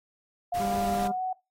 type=tone with pitch glide; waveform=sine; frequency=706 to 745 Hz; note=F5 to F#5; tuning=+19 to +12 cents; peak=-27 dBFS; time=0.52-1.33 s; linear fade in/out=5 ms; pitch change=+93 cents; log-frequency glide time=0.95-1.21 s
type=noise; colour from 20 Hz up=pink; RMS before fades=-39 dBFS; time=0.54-1.08 s; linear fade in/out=10 ms
type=harmonic tone; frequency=198.9 Hz; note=G3; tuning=25 cents sharp; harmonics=1 / 2 / 3 / 4 / 5 / 6 / 7; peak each=-32 / -38 / -42 / -44 / -46 / -48 / -49 dBFS; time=0.59-1.12 s; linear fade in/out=10 ms
effects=noise-tail reverb RT60 0.2 s tail -18 dB re dry + AAC 48 kbps